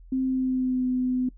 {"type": "tone with pitch glide", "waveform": "sine", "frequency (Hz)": [261.6, 253.4], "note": ["C4", "B3"], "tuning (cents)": [0, 45], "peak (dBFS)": -22, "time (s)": [0.12, 1.29], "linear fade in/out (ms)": 5, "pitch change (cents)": -55, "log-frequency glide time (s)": [0.22, 0.87], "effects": ["noise-tail reverb RT60 0.1 s tail -21 dB re dry", "added 42 Hz sine -45 dBFS peak until 1.37 s"]}